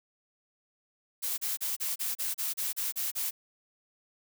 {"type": "noise bursts", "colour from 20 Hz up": "blue", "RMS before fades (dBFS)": -32, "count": 11, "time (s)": [1.22, 3.31], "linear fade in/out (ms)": 20, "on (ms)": 160, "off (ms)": 33, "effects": []}